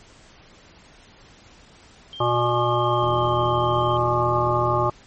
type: tone with pitch glide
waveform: sine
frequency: 3170 to 3143 Hz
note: G7 to G7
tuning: +19 to +4 cents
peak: -35 dBFS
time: 2.13-3.97 s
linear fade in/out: 0 ms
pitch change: -15 cents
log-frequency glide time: 2.97-3.17 s
type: harmonic tone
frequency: 120.4 Hz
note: B2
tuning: 44 cents flat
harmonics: 1 / 3 / 5 / 7 / 9 / 10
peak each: -25 / -25 / -25 / -25 / -25 / -25 dBFS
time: 2.2-4.9 s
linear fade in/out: 5 ms
type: click train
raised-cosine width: 3 ms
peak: -25 dBFS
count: 151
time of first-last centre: 3.03-4.862 s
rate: 81.9 Hz
effects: pink hiss -50 dBFS RMS until 5.06 s + MP3 32 kbps